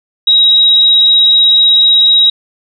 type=tone; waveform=sine; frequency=3821 Hz; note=A#7; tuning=42 cents sharp; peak=-4 dBFS; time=0.27-2.3 s; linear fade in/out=5 ms; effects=none